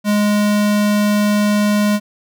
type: tone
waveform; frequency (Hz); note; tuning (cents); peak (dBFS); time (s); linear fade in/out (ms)
square; 207.7; G#3; 0; -13; 0.04-2; 50
effects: none

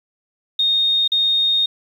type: tone with dropouts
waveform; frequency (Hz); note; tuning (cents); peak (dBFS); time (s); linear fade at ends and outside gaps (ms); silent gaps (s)
sine; 3698; A#7; -15; -14; 0.59-1.66; 5; 1.078-1.118
effects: 8-bit

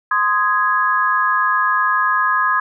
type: chord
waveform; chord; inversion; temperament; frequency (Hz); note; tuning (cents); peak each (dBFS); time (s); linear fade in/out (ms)
sine; Ab major; first; just; 1038.3 / 1245.9 / 1661.2; C6 / Eb6 / Ab6; -14 / +2 / 0; -18; 0.11-2.6; 5
effects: none

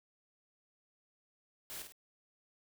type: noise with echo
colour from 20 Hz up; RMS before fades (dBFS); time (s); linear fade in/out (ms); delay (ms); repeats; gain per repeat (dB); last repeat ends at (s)
white; -45; 1.7-1.82; 0; 51; 2; -6; 1.922
effects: none

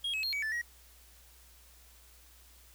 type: tone with pitch steps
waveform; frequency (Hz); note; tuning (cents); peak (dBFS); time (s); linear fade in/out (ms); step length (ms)
triangle; 3273 / 2567 / 4240 / 2271 / 1754 / 1899; G#7 / E7 / C8 / C#7 / A6 / A#6; -26 / -47 / +22 / +41 / -6 / +32; -30; 0.04-0.616; 5; 96
effects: added 60 Hz sine -59 dBFS peak until 2.74 s + white hiss -60 dBFS RMS until 2.74 s

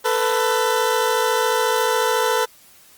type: tone pair together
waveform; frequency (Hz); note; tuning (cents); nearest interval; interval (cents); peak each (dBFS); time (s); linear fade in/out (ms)
20% pulse; 444.2 / 498.2; A4 / B4; +16 / +15; major second; 199; -15; 0.04-2.46; 20
effects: white hiss -50 dBFS RMS until 2.97 s + Opus 24 kbps

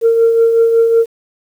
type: tone with tremolo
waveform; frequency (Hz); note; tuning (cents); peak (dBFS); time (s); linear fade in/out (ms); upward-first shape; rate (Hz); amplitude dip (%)
sine; 458.5; A#4; -29; -4; 0.01-1.06; 50; triangle; 5.4; 50
effects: tanh soft clip ceiling -3 dBFS + 7-bit

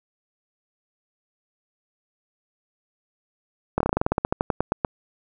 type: slowing click train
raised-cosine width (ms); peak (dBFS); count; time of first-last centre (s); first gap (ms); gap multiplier
1; -6; 18; 3.78-4.848; 24; 1.11
effects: none

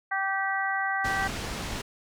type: harmonic tone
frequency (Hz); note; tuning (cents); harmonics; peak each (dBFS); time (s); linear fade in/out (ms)
388.5; G4; -16; 2 / 3 / 4 / 5; -30 / -34 / -30 / -31; 0.11-1.28; 10
type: low-pass noise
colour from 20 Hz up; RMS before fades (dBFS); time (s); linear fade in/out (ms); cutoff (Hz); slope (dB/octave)
pink; -34; 1.04-1.82; 10; 7200; 12
effects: none

